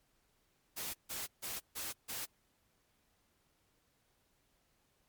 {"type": "noise bursts", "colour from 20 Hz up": "white", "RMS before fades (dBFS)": -41, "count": 5, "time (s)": [0.76, 2.26], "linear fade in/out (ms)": 20, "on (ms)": 180, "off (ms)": 150, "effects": ["pink hiss -75 dBFS RMS until 5.08 s", "MP3 96 kbps"]}